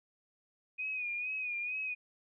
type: tone with vibrato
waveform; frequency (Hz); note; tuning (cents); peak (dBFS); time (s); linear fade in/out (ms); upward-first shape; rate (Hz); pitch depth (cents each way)
sine; 2478; D#7; -8; -34; 0.78-1.95; 20; sine; 2.2; 57
effects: none